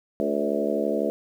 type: harmonic tone with a mistuned harmonic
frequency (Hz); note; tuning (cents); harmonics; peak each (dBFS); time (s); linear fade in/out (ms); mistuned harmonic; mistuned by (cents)
72; D2; -34; 3 / 4 / 5 / 6 / 7 / 8 / 9; -30 / -30 / -30 / -30 / -30 / -30 / -30; 0.2-1.1; 0; 7; -21
effects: 9-bit